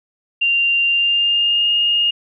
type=tone with pitch glide; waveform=sine; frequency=2780 to 2842 Hz; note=F7 to F7; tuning=-9 to +30 cents; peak=-13 dBFS; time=0.41-2.11 s; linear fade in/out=10 ms; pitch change=+39 cents; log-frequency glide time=0.85-1.7 s; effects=none